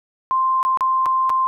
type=tone with dropouts; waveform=sine; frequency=1046.5 Hz; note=C6; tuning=in tune; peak=-15 dBFS; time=0.31-1.47 s; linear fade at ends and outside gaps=0 ms; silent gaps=0.629-0.65 / 0.773-0.808 / 1.058-1.063 / 1.295-1.301 s; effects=none